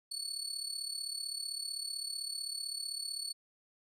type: tone with amplitude modulation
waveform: 30% pulse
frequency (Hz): 4435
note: C#8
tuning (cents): 0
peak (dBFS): -31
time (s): 0.11-3.33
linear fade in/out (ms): 10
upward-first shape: sine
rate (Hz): 35.7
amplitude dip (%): 75
effects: resampled to 32000 Hz